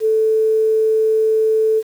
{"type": "tone with quantisation", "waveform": "sine", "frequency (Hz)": 439.1, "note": "A4", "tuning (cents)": -4, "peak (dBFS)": -12, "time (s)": [0, 1.83], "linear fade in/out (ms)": 50, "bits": 7, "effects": []}